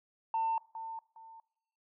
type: tone with echo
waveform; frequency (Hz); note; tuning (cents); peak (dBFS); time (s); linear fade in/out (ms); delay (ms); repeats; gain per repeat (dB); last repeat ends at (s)
sine; 899; A5; +37; -27; 0.34-0.58; 2; 410; 2; -11; 1.4
effects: noise-tail reverb RT60 0.7 s tail -22 dB re dry + tanh soft clip ceiling -25 dBFS